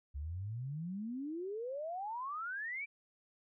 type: exponential sweep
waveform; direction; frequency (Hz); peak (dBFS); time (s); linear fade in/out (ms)
sine; up; 67.3 to 2369; -38; 0.14-2.86; 20
effects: none